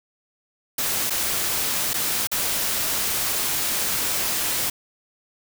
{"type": "noise with dropouts", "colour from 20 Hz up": "white", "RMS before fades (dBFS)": -24, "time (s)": [0.78, 4.7], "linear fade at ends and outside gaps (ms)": 5, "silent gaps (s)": [[1.098, 1.104], [1.934, 1.94], [2.272, 2.315]], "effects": []}